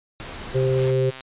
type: noise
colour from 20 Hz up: pink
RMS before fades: -35 dBFS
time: 0.2-0.91 s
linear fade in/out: 0 ms
type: harmonic tone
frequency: 130.81 Hz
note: C3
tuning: in tune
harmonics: 1 / 3 / 4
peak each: -21 / -21 / -25 dBFS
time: 0.54-1.11 s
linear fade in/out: 20 ms
type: click train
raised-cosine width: 0.2 ms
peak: -20 dBFS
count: 57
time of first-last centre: 0.78-1.207 s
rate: 131 Hz
effects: resampled to 8000 Hz